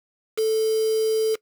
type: tone with quantisation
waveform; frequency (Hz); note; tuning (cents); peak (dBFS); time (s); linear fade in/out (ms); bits
sine; 440; A4; 0; -18; 0.37-1.36; 20; 5
effects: noise-tail reverb RT60 0.1 s tail -21 dB re dry